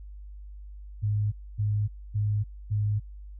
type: tone bursts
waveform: sine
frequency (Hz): 104.5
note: G#2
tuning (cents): +11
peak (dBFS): -23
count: 4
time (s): 1.02-3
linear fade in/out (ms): 20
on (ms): 300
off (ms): 260
effects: added 50 Hz sine -40 dBFS peak until 3.39 s